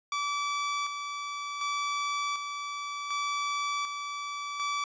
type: tone with tremolo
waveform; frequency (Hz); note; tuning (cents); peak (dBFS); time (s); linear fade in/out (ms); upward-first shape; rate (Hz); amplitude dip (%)
sawtooth; 1154; D6; -31; -25; 0.12-4.84; 2; square; 0.67; 45
effects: resampled to 16000 Hz